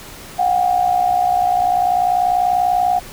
sine tone pair together, 723.7 / 784 Hz, F#5 / G5, -39 / 0 cents, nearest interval minor second, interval 139 cents, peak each -14 / -19 dBFS, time 0.38-3 s, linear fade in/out 20 ms, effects pink hiss -36 dBFS RMS until 3.12 s

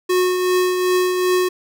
square tone with tremolo, 364.8 Hz, F#4, 24 cents flat, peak -14 dBFS, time 0.09-1.49 s, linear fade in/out 10 ms, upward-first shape triangle, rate 2.6 Hz, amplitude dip 45%, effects none

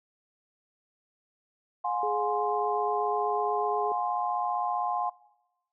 sine chord, F minor, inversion none, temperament equal with one note detuned, 715.2 / 830.6 / 1046.5 Hz, F5 / Ab5 / C6, +41 / 0 / 0 cents, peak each -31 dBFS, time 1.84-5.1 s, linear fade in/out 10 ms
sine tone with vibrato, 420 Hz, G#4, 19 cents sharp, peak -30 dBFS, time 2.03-3.92 s, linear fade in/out 2 ms, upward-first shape sine, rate 8.2 Hz, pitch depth 11 cents each way
effects noise-tail reverb RT60 1.0 s tail -23 dB re dry

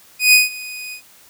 sawtooth tone with ADSR envelope, 2489 Hz, D#7, in tune, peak -3 dBFS, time 0.19-1.02 s, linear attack 140 ms, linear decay 160 ms, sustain -22 dB, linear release 93 ms, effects white hiss -48 dBFS RMS until 1.29 s

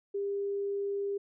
sine tone, 400.4 Hz, G4, 37 cents sharp, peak -30 dBFS, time 0.14-1.18 s, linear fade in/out 10 ms, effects none

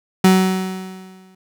35% pulse tone with exponential decay, 187.5 Hz, F#3, 23 cents sharp, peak -6 dBFS, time 0.24-1.35 s, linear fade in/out 5 ms, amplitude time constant 240 ms, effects none

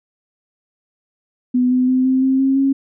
sine tone with pitch steps, 249.7 / 253.3 / 257 / 260.8 / 264.5 / 268.4 / 272.3 Hz, B3 / B3 / C4 / C4 / C4 / C4 / C#4, +19 / +44 / -31 / -5 / +19 / +44 / -31 cents, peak -12 dBFS, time 1.54-2.73 s, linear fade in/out 10 ms, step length 170 ms, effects none

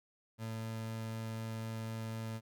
30% pulse tone, 112 Hz, A2, 31 cents sharp, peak -36 dBFS, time 0.38-2.41 s, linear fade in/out 50 ms, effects none

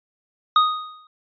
square tone with exponential decay, 1244.5 Hz, D#6, in tune, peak -11 dBFS, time 0.56-1.07 s, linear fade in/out 2 ms, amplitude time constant 110 ms, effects resampled to 11025 Hz

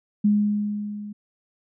sine tone with level ramp, 207.7 Hz, G#3, in tune, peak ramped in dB -14 to -33 dBFS, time 0.24-1.13 s, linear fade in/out 10 ms, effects none

